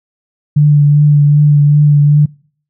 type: tone with vibrato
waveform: sine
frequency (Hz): 146.83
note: D3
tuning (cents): 0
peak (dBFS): -4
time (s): 0.56-2.26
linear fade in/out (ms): 10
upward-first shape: triangle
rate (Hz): 2.6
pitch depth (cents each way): 24
effects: noise-tail reverb RT60 0.5 s tail -25 dB re dry